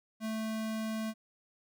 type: tone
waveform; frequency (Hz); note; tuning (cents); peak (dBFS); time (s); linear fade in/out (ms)
square; 220; A3; 0; -34; 0.2-1.14; 50
effects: none